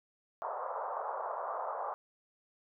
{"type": "band-pass noise", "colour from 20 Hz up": "white", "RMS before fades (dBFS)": -38, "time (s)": [0.42, 1.94], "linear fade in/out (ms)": 0, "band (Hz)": [500, 1200], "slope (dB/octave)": 48, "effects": []}